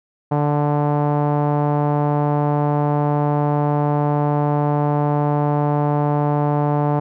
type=tone with low-pass filter; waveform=sawtooth; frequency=146.83 Hz; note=D3; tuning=in tune; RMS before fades=-18 dBFS; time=0.31-7 s; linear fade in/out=10 ms; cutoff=860 Hz; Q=2.4; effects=none